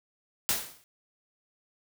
white noise with exponential decay, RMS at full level -24 dBFS, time 0.49-0.84 s, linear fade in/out 0 ms, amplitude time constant 74 ms, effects none

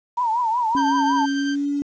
sine tone with vibrato, 932.3 Hz, A#5, in tune, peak -18 dBFS, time 0.17-1.26 s, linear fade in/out 10 ms, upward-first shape triangle, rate 5.4 Hz, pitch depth 140 cents each way
sine tone with pitch glide, 277.2 to 285.8 Hz, C#4 to D4, 0 to -47 cents, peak -20 dBFS, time 0.75-1.82 s, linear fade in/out 0 ms, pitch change +53 cents, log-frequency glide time 1.3-1.67 s
sawtooth tone with tremolo, 1568 Hz, G6, in tune, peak -23 dBFS, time 0.76-1.56 s, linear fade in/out 20 ms, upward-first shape triangle, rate 9.9 Hz, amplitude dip 45%
effects resampled to 16000 Hz + 8-bit

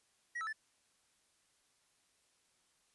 triangle tone with pitch steps, 1909 / 1312 / 1755 Hz, A#6 / E6 / A6, +41 / -9 / -5 cents, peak -36 dBFS, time 0.35-0.53 s, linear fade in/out 10 ms, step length 60 ms, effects white hiss -74 dBFS RMS until 2.94 s + resampled to 24000 Hz

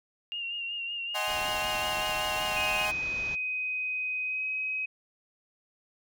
sine tone with vibrato, 2794 Hz, F7, in tune, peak -32 dBFS, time 0.32-2.85 s, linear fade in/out 0 ms, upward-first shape sine, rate 5.3 Hz, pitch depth 37 cents each way
sawtooth chord, Ab dominant seventh, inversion second, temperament equal with one note detuned, 622.3 / 751.2 / 830.6 / 1046.5 Hz, Eb5 / Gb5 / Ab5 / C6, 0 / +26 / 0 / 0 cents, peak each -32 dBFS, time 1.14-2.92 s, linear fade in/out 20 ms
pink low-pass noise, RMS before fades -43 dBFS, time 1.27-3.36 s, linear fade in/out 20 ms, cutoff 6700 Hz, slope 96 dB/octave
sine tone with pitch glide, 2510 to 2533 Hz, D#7 to D#7, +15 to +30 cents, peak -29 dBFS, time 2.56-4.86 s, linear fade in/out 10 ms, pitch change +15 cents, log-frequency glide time 4.25-4.43 s
effects none

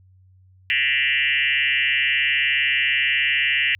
sine tone with frequency modulation, 2362 Hz, D7, 9 cents sharp, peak -17 dBFS, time 0.7-3.75 s, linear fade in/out 0 ms, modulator 139 Hz, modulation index 4.2, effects added 93 Hz sine -50 dBFS peak until 3.79 s

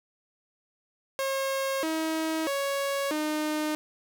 sawtooth tone with pitch steps, 540 / 319.2 / 556 / 305.6 Hz, C#5 / D#4 / C#5 / D#4, -45 / +44 / +5 / -31 cents, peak -23 dBFS, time 1.19-3.75 s, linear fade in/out 0 ms, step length 640 ms, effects none

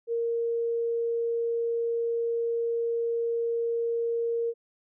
sine tone, 465.1 Hz, A#4, 4 cents flat, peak -25 dBFS, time 0.07-4.54 s, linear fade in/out 50 ms, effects none

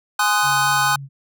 square chord, Ab dominant seventh, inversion none, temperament just, 830.6 / 1038.3 / 1245.9 / 1495.1 Hz, Ab5 / C6 / Eb6 / Gb6, 0 / -14 / +2 / +18 cents, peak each -22 / -24 / -22 / -21 dBFS, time 0.19-0.96 s, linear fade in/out 5 ms
sine tone with vibrato, 138.59 Hz, C#3, in tune, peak -30 dBFS, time 0.42-1.09 s, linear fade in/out 50 ms, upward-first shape sine, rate 4.2 Hz, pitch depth 25 cents each way
effects none

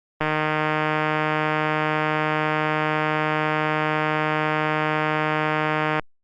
click train, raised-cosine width 0.5 ms, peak -7 dBFS, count 892, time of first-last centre 0.21-5.996 s, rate 154 Hz, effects Opus 32 kbps

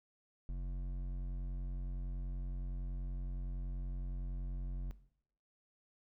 sine tone with hard clipping, 45.34 Hz, F#1, 34 cents flat, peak -39 dBFS, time 0.49-4.91 s, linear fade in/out 0 ms, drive 10 dB, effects noise-tail reverb RT60 0.7 s tail -17 dB re dry

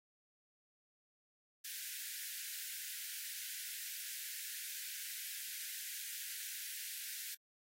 white high-pass noise, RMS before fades -45 dBFS, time 1.64-7.35 s, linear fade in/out 10 ms, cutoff 1500 Hz, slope 96 dB/octave, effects AAC 48 kbps

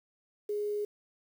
sine tone with quantisation, 415.3 Hz, G#4, in tune, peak -30 dBFS, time 0.49-0.85 s, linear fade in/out 5 ms, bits 9, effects none

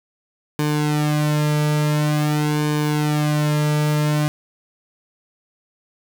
sawtooth tone with flanger, 150.1 Hz, D3, 38 cents sharp, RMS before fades -19 dBFS, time 0.59-4.28 s, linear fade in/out 0 ms, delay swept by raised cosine 1.5 to 2.8 ms, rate 0.47 Hz, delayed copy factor -0.85, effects none

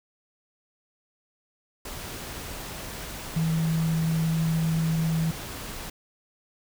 sine tone in noise, 161.9 Hz, E3, 31 cents flat, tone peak -22 dBFS, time 3.36-5.31 s, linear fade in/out 5 ms, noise pink, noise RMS -37 dBFS, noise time 1.85-5.9 s, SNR +12 dB, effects none

